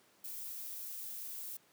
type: noise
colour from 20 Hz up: violet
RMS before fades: -44 dBFS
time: 0.24-1.57 s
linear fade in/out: 5 ms
effects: pink hiss -67 dBFS RMS until 1.72 s + high-pass 200 Hz 12 dB/octave